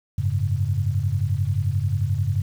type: chord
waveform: sine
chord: F# suspended second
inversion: none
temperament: equal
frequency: 92.5 / 103.83 / 138.59 Hz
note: F#2 / G#2 / C#3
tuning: 0 / 0 / 0 cents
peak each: -24 / -23 / -26 dBFS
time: 0.18-2.42 s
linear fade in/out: 5 ms
effects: 8-bit